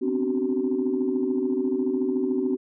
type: tone cluster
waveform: sine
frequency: 252 / 265.9 / 292.8 / 378 Hz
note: B3 / C4 / D4 / F#4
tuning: +35 / +28 / -5 / +37 cents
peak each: -28 / -26 / -30 / -25 dBFS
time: 0.01-2.57 s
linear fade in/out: 20 ms
effects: tanh soft clip ceiling -14 dBFS